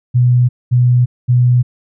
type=tone bursts; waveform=sine; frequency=123.47 Hz; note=B2; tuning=in tune; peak=-7 dBFS; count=3; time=0.14-1.63 s; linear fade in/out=20 ms; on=350 ms; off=220 ms; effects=none